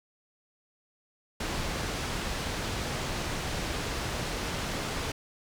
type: low-pass noise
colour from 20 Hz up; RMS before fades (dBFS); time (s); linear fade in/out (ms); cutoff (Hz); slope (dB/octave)
pink; -33; 1.4-5.12; 5; 6700; 12
effects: none